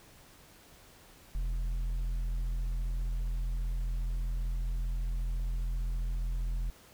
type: tone with tanh clipping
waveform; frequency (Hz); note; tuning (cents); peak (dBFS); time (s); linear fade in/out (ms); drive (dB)
sine; 42.52; F1; -46; -31; 1.35-6.7; 0; 6
effects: pink hiss -57 dBFS RMS until 6.93 s